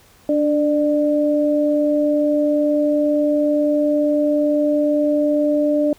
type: tone pair together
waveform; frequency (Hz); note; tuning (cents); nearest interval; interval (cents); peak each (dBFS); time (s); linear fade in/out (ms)
sine; 293.7 / 596.3; D4 / D5; 0 / +26; octave; 1226; -17; 0.29-5.93; 2
effects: pink hiss -51 dBFS RMS until 5.98 s